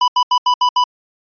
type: tone bursts at uneven times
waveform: square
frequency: 991 Hz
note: B5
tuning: 6 cents sharp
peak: -11 dBFS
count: 6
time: 0.01-0.08 / 0.16-0.23 / 0.31-0.38 / 0.46-0.54 / 0.61-0.69 / 0.76-0.84 s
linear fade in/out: 5 ms
effects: resampled to 11025 Hz